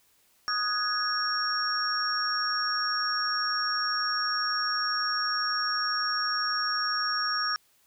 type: tone cluster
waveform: sine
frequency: 1246 / 1478 / 1672 / 5540 Hz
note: D#6 / F#6 / G#6 / F8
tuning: +2 / -2 / +11 / -15 cents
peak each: -30 / -36 / -33 / -29 dBFS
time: 0.48-7.56 s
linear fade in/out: 0 ms
effects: white hiss -65 dBFS RMS until 7.86 s